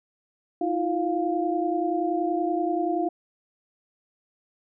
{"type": "tone cluster", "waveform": "sine", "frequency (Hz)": [319.5, 350, 701], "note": ["D#4", "F4", "F5"], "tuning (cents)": [46, 4, 6], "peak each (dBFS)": -27, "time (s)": [0.61, 3.09], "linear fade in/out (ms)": 5, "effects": []}